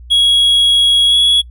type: tone with pitch glide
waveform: triangle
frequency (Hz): 3322 to 3359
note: G#7 to G#7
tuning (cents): 0 to +19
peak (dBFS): -6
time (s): 0.1-1.42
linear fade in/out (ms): 20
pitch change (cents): +19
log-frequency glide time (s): 1.07-1.16
effects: noise-tail reverb RT60 0.1 s tail -24 dB re dry + added 60 Hz sine -32 dBFS peak until 1.5 s